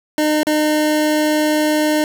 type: tone with dropouts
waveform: 25% pulse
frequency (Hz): 304.6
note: D#4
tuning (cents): -37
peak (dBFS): -10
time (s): 0.18-2.04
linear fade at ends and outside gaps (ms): 1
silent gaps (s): 0.432-0.469
effects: none